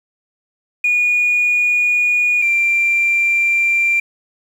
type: tone pair in turn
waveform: sine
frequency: 2448 / 2367 Hz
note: D#7 / D7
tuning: -29 / +13 cents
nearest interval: minor second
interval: 58 cents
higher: first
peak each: -11 dBFS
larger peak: neither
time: 0.84-2.42 / 2.42-4 s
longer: neither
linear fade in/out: 5 ms
effects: tanh soft clip ceiling -8 dBFS + 7-bit